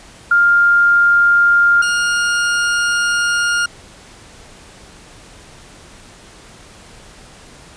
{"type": "tone pair in turn", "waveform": ["sine", "40% pulse"], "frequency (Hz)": [1402, 1415.8], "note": ["F6", "F6"], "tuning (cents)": [6, 23], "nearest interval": "unison", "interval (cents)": 17, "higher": "second", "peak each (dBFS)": [-8, -13], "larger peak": "first", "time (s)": [[0.31, 1.82], [1.82, 3.66]], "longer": "second", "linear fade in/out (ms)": 5, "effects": ["pink hiss -41 dBFS RMS until 7.76 s", "resampled to 22050 Hz"]}